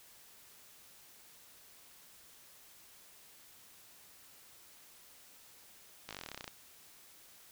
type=slowing click train; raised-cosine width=0.2 ms; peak=-25 dBFS; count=16; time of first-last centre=6.09-6.478 s; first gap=18 ms; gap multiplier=1.05; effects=white hiss -59 dBFS RMS until 7.51 s